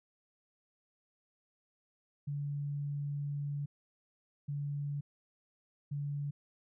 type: tone bursts at uneven times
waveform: sine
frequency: 143.7 Hz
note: D3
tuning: 37 cents flat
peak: -34 dBFS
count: 3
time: 2.27-3.66 / 4.48-5.01 / 5.91-6.31 s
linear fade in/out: 10 ms
effects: none